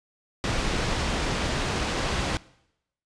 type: low-pass noise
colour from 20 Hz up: pink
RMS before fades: -27 dBFS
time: 0.44-2.37 s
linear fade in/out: 0 ms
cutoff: 5300 Hz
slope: 12 dB/octave
effects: noise-tail reverb RT60 0.8 s tail -21 dB re dry + resampled to 22050 Hz